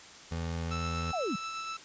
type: tone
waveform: 25% pulse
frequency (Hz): 83.2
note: E2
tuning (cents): +17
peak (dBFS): -29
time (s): 0.31-1.12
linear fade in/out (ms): 10
type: tone with tremolo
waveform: sawtooth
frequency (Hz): 1318.5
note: E6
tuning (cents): 0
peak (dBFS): -31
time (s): 0.71-1.77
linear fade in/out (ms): 5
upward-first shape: sine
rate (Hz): 8.3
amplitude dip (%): 25
type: linear sweep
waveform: sine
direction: down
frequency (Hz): 784 to 160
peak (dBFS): -30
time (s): 1.13-1.36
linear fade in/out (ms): 5
effects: white hiss -50 dBFS RMS until 1.84 s + resampled to 16000 Hz